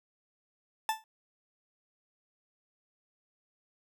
40% pulse tone with exponential decay, 880 Hz, A5, in tune, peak -23 dBFS, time 0.89-1.04 s, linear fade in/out 1 ms, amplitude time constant 31 ms, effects none

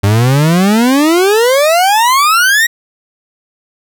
40% pulse exponential sweep, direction up, 96.9 to 1922 Hz, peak -6 dBFS, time 0.03-2.67 s, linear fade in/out 10 ms, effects none

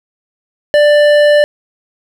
triangle tone with hard clipping, 590 Hz, D5, 8 cents sharp, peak -7 dBFS, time 0.74-1.44 s, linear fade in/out 0 ms, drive 15 dB, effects none

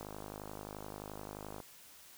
click train, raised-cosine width 1 ms, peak -30 dBFS, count 83, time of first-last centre 0.01-1.602 s, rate 51.5 Hz, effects white hiss -57 dBFS RMS until 2.17 s

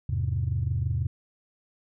sine chord, E augmented, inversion none, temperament just, 82.41 / 103.01 / 128.76 Hz, E2 / G#2 / B#2, 0 / -14 / -27 cents, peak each -28 dBFS, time 0.09-1.07 s, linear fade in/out 5 ms, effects tanh soft clip ceiling -17 dBFS

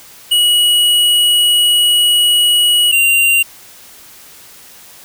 square tone pair in turn, 2915 / 2775 Hz, F#7 / F7, -26 / -12 cents, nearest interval minor second, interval 86 cents, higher first, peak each -9 / -9 dBFS, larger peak neither, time 0.31-2.92 / 2.92-3.43 s, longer first, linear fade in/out 10 ms, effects white hiss -39 dBFS RMS until 5.04 s

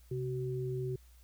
sine tone pair together, 130.81 / 376.1 Hz, C3 / F#4, 0 / +28 cents, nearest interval octave + tritone, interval 1828 cents, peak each -35 / -37 dBFS, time 0.11-0.96 s, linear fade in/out 5 ms, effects added 60 Hz sine -56 dBFS peak until 1.23 s + white hiss -67 dBFS RMS until 1.23 s

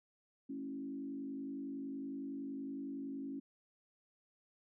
sine tone with frequency modulation, 275 Hz, C#4, 14 cents flat, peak -40 dBFS, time 0.49-3.4 s, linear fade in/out 10 ms, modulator 50.8 Hz, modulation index 0.8, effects none

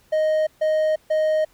triangle tone bursts, 622.3 Hz, D#5, in tune, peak -15 dBFS, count 3, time 0.12-1.45 s, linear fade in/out 10 ms, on 350 ms, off 140 ms, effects pink hiss -58 dBFS RMS until 1.53 s

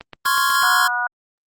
click train, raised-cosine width 0.3 ms, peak -18 dBFS, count 6, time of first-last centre 0.01-0.625 s, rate 8.13 Hz
square chord, Db major seventh, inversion third, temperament equal, 1046.5 / 1108.7 / 1396.9 / 1661.2 Hz, C6 / Db6 / F6 / Ab6, 0 / 0 / 0 / 0 cents, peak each -21 / -22 / -21 / -22 dBFS, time 0.25-0.88 s, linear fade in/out 10 ms
harmonic tone, 243.4 Hz, B3, 25 cents flat, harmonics 3 / 4 / 5 / 6, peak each -27 / -26 / -29 / -21 dBFS, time 0.63-1.07 s, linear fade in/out 2 ms
effects Opus 32 kbps

